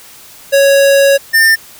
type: tone pair in turn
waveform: square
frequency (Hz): 554.4 / 1799.2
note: C#5 / A6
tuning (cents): 0 / +38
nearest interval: octave + minor sixth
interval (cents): 2038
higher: second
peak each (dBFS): -6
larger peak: neither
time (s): 0.52-1.18 / 1.33-1.56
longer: first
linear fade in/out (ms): 20
effects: white hiss -37 dBFS RMS until 1.79 s